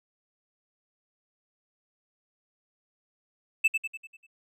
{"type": "tone with echo", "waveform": "triangle", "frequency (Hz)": 2634, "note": "E7", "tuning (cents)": -2, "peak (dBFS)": -16, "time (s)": [3.64, 3.68], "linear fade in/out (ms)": 10, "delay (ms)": 98, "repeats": 6, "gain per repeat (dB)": -6, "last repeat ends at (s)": 4.268, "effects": []}